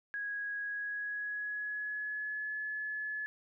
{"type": "tone with pitch glide", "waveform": "sine", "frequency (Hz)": [1656, 1712.4], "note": ["G#6", "A6"], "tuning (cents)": [-5, -47], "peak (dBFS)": -35, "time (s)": [0.14, 3.26], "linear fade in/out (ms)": 0, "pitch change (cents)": 58, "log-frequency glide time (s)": [0.6, 2.54], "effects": []}